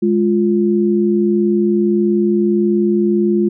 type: tone pair together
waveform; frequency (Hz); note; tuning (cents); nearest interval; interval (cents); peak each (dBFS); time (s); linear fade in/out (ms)
sine; 207.7 / 349.3; G#3 / F4; 0 / 0; major sixth; 900; -14; 0.02-3.49; 10
effects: none